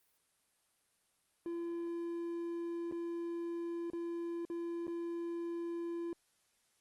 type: tone with dropouts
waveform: triangle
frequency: 340 Hz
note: F4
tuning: 46 cents flat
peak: -35 dBFS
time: 1.46-6.13 s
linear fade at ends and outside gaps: 1 ms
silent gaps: 2.913-2.923 / 3.901-3.933 / 4.451-4.5 / 4.869-4.879 s
effects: white hiss -75 dBFS RMS until 6.8 s + Opus 32 kbps